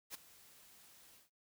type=noise with ADSR envelope; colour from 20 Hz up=white; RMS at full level=-44 dBFS; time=0.1-1.3 s; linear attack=45 ms; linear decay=11 ms; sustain=-18 dB; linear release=140 ms; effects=noise-tail reverb RT60 0.2 s tail -24 dB re dry